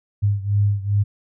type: beating tone pair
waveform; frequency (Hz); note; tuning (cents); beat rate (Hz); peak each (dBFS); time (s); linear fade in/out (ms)
sine; 101.1 / 103.6; G#2 / G#2; -46 / -4; 2.5; -18 / -21; 0.22-1.04; 20
effects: none